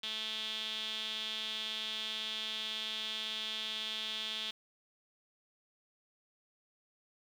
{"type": "tone with band-pass filter", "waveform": "sawtooth", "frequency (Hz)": 218.1, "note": "A3", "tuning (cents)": -15, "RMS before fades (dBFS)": -39, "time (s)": [0.03, 4.51], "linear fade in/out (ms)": 5, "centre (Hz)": 3400, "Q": 6.9, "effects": ["10-bit"]}